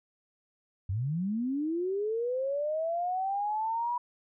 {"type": "linear sweep", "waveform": "sine", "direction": "up", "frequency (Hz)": [87.4, 980], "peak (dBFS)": -28, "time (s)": [0.89, 3.98], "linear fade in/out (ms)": 5, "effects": []}